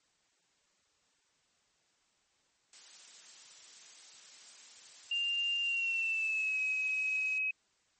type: noise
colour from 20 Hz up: blue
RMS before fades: -49 dBFS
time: 2.73-7.38 s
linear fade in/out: 2 ms
type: tone with pitch glide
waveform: sine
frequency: 2794 to 2547 Hz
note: F7 to D#7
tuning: 0 to +40 cents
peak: -30 dBFS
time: 5.11-7.51 s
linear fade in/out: 5 ms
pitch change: -160 cents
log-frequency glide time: 5.62-6.59 s
effects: white hiss -73 dBFS RMS until 7.99 s + MP3 32 kbps

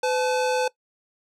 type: tone pair together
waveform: square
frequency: 505.6 / 865 Hz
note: B4 / A5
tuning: +41 / -30 cents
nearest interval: major sixth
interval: 929 cents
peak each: -23 / -27 dBFS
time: 0.03-0.68 s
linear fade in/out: 5 ms
effects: noise-tail reverb RT60 0.1 s tail -20 dB re dry + low-pass 8000 Hz 12 dB/octave

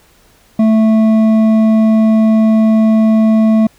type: tone with hard clipping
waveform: sine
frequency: 220 Hz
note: A3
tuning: in tune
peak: -8 dBFS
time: 0.59-3.67 s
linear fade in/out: 5 ms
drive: 7 dB
effects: pink hiss -49 dBFS RMS until 3.78 s

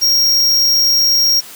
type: tone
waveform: square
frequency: 5588 Hz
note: F8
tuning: in tune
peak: -10 dBFS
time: 0.01-1.41 s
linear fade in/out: 20 ms
effects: white hiss -35 dBFS RMS until 1.55 s + high-pass 150 Hz 12 dB/octave

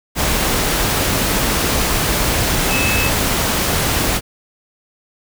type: tone in noise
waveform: sine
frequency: 2600 Hz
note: E7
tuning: 24 cents flat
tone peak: -19 dBFS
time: 2.68-3.11 s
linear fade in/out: 50 ms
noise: pink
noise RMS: -17 dBFS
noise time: 0.15-4.21 s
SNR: -5 dB
effects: none

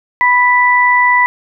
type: tone pair together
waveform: sine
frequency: 987.8 / 1975.6 Hz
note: B5 / B6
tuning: 0 / 0 cents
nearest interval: octave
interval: 1200 cents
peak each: -10 dBFS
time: 0.21-1.26 s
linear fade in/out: 0 ms
effects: none

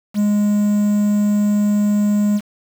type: tone with quantisation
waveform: triangle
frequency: 207.2 Hz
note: G#3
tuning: 4 cents flat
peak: -11 dBFS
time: 0.14-2.41 s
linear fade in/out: 50 ms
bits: 6
effects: none

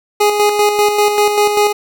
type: tone with tremolo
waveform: 25% pulse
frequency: 415.3 Hz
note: G#4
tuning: in tune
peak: -5 dBFS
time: 0.2-1.73 s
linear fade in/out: 10 ms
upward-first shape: square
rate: 5.1 Hz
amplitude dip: 45%
effects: none

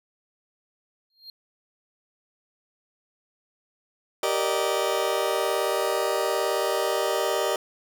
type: tone with exponential growth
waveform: triangle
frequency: 4216 Hz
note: C8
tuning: 12 cents sharp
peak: -35 dBFS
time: 1.1-1.3 s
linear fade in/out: 2 ms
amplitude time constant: 43 ms
type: chord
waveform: 30% pulse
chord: Eb major seventh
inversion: first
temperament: just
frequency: 388.9 / 466.7 / 583.4 / 622.3 Hz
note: G4 / Bb4 / D5 / Eb5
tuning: -14 / +2 / -12 / 0 cents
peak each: -26 dBFS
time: 4.23-7.56 s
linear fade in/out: 2 ms
effects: none

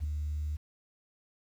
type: tone with ADSR envelope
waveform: sine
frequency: 75.1 Hz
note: D2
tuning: 39 cents sharp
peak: -25 dBFS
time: 0-0.57 s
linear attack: 43 ms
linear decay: 3 ms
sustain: -5 dB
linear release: 15 ms
effects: tanh soft clip ceiling -27 dBFS + 10-bit

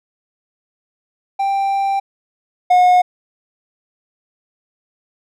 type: tone pair in turn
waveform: triangle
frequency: 787 / 723.6 Hz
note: G5 / F#5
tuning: +7 / -39 cents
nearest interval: minor second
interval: 146 cents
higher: first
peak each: -13 / -6 dBFS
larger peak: second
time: 1.39-2 / 2.7-3.02 s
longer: first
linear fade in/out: 10 ms
effects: none

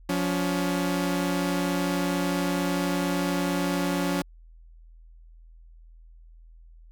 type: tone pair together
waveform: sawtooth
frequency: 177.7 / 282.1 Hz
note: F3 / C#4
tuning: +30 / +30 cents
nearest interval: minor sixth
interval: 800 cents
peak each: -23 dBFS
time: 0.09-4.22 s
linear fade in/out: 5 ms
effects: added 41 Hz sine -47 dBFS peak until 6.91 s

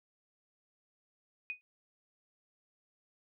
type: tone with exponential decay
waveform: sine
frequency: 2489 Hz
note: D#7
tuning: in tune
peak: -32 dBFS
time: 1.5-1.61 s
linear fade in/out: 0 ms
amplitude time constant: 23 ms
effects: none

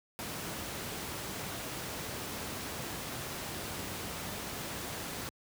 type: noise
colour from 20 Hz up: pink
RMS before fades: -39 dBFS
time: 0.19-5.29 s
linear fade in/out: 0 ms
effects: high-pass 80 Hz 12 dB/octave

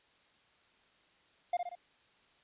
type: tone with echo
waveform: triangle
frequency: 706 Hz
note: F5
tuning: 19 cents sharp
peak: -26 dBFS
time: 1.53-1.57 s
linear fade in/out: 5 ms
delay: 61 ms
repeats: 3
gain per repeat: -5 dB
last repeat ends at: 1.753 s
effects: white hiss -67 dBFS RMS until 2.43 s + resampled to 8000 Hz

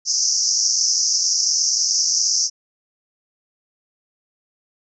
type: band-pass noise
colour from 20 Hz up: pink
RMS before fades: -19 dBFS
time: 0.05-2.5 s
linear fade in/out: 50 ms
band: 5100 to 6400 Hz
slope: 96 dB/octave
effects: none

